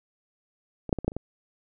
clicks, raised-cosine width 2 ms, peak -20 / -7 / -17 / -20 / -10 / -28 / -17 dBFS, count 7, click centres 0.893 / 0.928 / 0.987 / 1.046 / 1.08 / 1.119 / 1.166 s, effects none

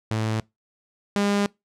sawtooth tone pair in turn, 110 / 202.6 Hz, A2 / G#3, 0 / -43 cents, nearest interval major seventh, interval 1057 cents, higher second, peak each -19 / -16 dBFS, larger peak second, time 0.11-0.4 / 1.16-1.46 s, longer second, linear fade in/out 0 ms, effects noise-tail reverb RT60 0.2 s tail -24 dB re dry + low-pass 8000 Hz 12 dB/octave

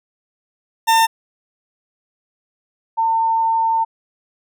40% pulse / sine tone pair in turn, 903 / 903 Hz, A5 / A5, +45 / +45 cents, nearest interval unison, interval 0 cents, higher neither, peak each -10 / -14 dBFS, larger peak first, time 0.87-1.07 / 2.97-3.85 s, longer second, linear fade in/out 20 ms, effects none

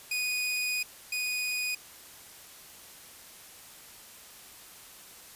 sawtooth tone pair in turn, 2479 / 2479 Hz, D#7 / D#7, -7 / -7 cents, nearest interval unison, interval 0 cents, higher neither, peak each -25 / -26 dBFS, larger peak first, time 0.11-0.83 / 1.12-1.75 s, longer first, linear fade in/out 5 ms, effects white hiss -50 dBFS RMS until 5.35 s + resampled to 32000 Hz

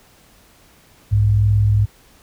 sine tone pair together, 61.7 / 103.77 Hz, B1 / G#2, -1 / -1 cents, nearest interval major sixth, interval 900 cents, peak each -21 / -12 dBFS, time 1.11-1.86 s, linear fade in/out 20 ms, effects pink hiss -51 dBFS RMS until 2.22 s

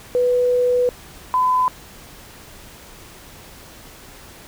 sine tone pair in turn, 493.9 / 1010.3 Hz, B4 / B5, 0 / +39 cents, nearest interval octave, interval 1239 cents, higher second, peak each -14 dBFS, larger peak neither, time 0.15-0.89 / 1.34-1.68 s, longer first, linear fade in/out 0 ms, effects pink hiss -42 dBFS RMS until 4.47 s

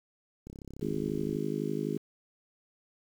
click train, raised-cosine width 3 ms, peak -31 dBFS, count 31, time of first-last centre 0.47-1.358 s, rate 33.8 Hz
harmonic tone, 51.91 Hz, G#1, in tune, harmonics 3 / 4 / 5 / 6 / 7 / 8, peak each -37 / -37 / -37 / -37 / -37 / -37 dBFS, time 0.81-1.98 s, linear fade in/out 10 ms
effects 9-bit

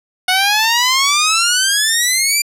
10% pulse exponential sweep, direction up, 728 to 2389 Hz, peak -3 dBFS, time 0.28-2.42 s, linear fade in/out 5 ms, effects low-pass 12000 Hz 12 dB/octave

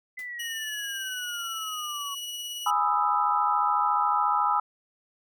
sine exponential sweep, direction down, 2030 to 1108.7 Hz, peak -34 dBFS, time 0.17-2.15 s, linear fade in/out 10 ms
white noise with exponential decay, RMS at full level -45 dBFS, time 0.19-0.31 s, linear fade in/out 1 ms, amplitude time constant 24 ms
sawtooth tone with tremolo, 2925 Hz, F#7, 21 cents flat, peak -29 dBFS, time 0.39-2.71 s, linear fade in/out 10 ms, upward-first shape triangle, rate 18 Hz, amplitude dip 30%
sine chord, E major seventh, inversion first, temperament equal, 830.6 / 987.8 / 1244.5 / 1318.5 Hz, G#5 / B5 / D#6 / E6, 0 / 0 / 0 / 0 cents, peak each -27 dBFS, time 2.66-4.6 s, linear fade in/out 5 ms
effects none

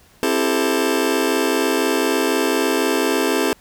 sawtooth chord, A minor seventh, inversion first, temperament just, 264 / 330 / 396 / 440 Hz, C4 / E4 / G4 / A4, +16 / +2 / +18 / 0 cents, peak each -18 dBFS, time 0.23-3.53 s, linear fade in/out 0 ms, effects pink hiss -52 dBFS RMS until 3.6 s

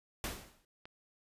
pink noise with exponential decay, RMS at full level -35 dBFS, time 0.24-0.65 s, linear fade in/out 1 ms, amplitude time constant 87 ms
click, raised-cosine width 0.3 ms, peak -33 dBFS, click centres 0.855 s
effects resampled to 32000 Hz

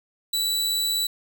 sawtooth tone, 3948 Hz, B7, 1 cent flat, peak -19 dBFS, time 0.33-1.07 s, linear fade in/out 5 ms, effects none

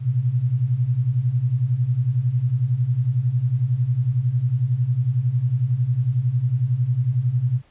sine beating tone pair, 116.8 / 127.8 Hz, A#2 / C3, +4 / -40 cents, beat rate 11 Hz, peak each -23 / -19 dBFS, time 0-7.62 s, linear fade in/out 50 ms, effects pink hiss -58 dBFS RMS until 7.7 s + resampled to 8000 Hz

